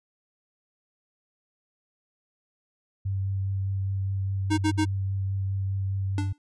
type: tone with vibrato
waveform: sine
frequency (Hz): 97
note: G2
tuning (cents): -18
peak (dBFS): -25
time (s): 3.05-6.33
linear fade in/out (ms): 10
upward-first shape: triangle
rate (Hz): 4.9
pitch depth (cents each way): 14
type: tone bursts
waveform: square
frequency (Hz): 311.1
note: D#4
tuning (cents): 0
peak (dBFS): -22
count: 3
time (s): 4.5-4.854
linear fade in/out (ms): 20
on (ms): 80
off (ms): 57
type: tone with exponential decay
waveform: square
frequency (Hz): 293.7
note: D4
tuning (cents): 0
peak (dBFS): -26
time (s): 6.18-6.38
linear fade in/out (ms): 1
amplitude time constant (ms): 42
effects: resampled to 22050 Hz